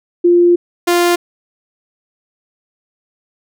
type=tone pair in turn; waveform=sine / sawtooth; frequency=348.9 / 348.9 Hz; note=F4 / F4; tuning=-2 / -2 cents; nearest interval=unison; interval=0 cents; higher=neither; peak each=-6 dBFS; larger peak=neither; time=0.24-0.56 / 0.87-1.16 s; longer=first; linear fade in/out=10 ms; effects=none